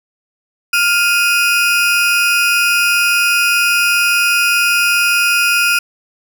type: tone pair together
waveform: 35% pulse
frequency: 1405 / 2503 Hz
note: F6 / D#7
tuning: +10 / +10 cents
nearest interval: minor seventh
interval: 1000 cents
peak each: -12 dBFS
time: 0.73-5.79 s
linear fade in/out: 5 ms
effects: none